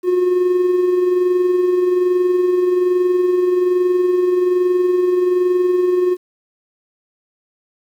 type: tone with amplitude modulation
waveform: triangle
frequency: 361.2 Hz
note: F#4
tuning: 42 cents flat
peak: -8 dBFS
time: 0.03-6.17 s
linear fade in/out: 50 ms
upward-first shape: sine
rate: 21.2 Hz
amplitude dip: 45%
effects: tanh soft clip ceiling -5 dBFS + 8-bit